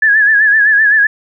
sine tone with vibrato, 1705 Hz, G#6, 45 cents sharp, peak -6 dBFS, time 0.02-1.07 s, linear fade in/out 5 ms, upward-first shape sine, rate 7.8 Hz, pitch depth 72 cents each way, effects none

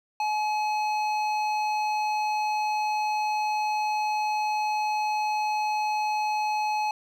triangle tone with hard clipping, 850 Hz, G#5, 40 cents sharp, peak -26 dBFS, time 0.2-6.91 s, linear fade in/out 2 ms, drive 15 dB, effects none

